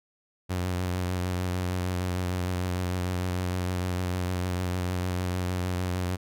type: tone with vibrato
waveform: sawtooth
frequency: 90.6 Hz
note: F#2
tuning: 36 cents flat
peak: -23 dBFS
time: 0.49-6.17 s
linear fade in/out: 20 ms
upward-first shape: triangle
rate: 6.6 Hz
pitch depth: 36 cents each way
effects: none